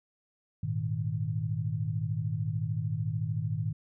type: chord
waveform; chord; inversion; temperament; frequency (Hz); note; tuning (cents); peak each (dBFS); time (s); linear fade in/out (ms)
sine; Ab suspended second; none; equal with one note detuned; 103.83 / 117.28 / 155.56; Ab2 / Bb2 / Eb3; 0 / +11 / 0; -33; 0.63-3.73; 5
effects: none